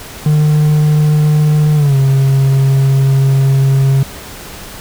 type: tone with pitch glide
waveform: triangle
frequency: 151.2 to 135.48 Hz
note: D#3 to C#3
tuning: -49 to -39 cents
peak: -5 dBFS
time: 0.26-4.03 s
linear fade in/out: 2 ms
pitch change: -190 cents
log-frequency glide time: 1.76-1.96 s
effects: pink hiss -30 dBFS RMS until 4.8 s